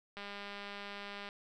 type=click train; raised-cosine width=0.3 ms; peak=-29 dBFS; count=227; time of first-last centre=0.17-1.289 s; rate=202 Hz; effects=none